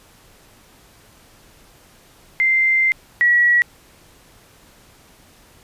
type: tone pair in turn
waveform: sine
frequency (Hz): 2086 / 1926.5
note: C7 / B6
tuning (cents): -6 / -44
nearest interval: minor second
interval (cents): 138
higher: first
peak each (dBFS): -13 / -11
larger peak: second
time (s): 2.4-2.92 / 3.21-3.62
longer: first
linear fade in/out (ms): 0
effects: pink hiss -50 dBFS RMS until 5.63 s + resampled to 32000 Hz